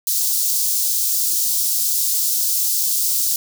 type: high-pass noise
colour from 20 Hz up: white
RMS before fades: -19 dBFS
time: 0.07-3.36 s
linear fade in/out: 2 ms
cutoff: 4700 Hz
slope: 24 dB/octave
effects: none